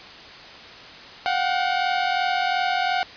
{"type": "tone pair together", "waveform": "sawtooth", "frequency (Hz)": [719, 761.8], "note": ["F#5", "G5"], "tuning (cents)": [-50, -50], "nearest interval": "minor second", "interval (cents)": 100, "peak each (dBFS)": [-19, -20], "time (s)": [1.26, 3.03], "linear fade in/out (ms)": 0, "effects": ["white hiss -41 dBFS RMS until 3.16 s", "resampled to 11025 Hz"]}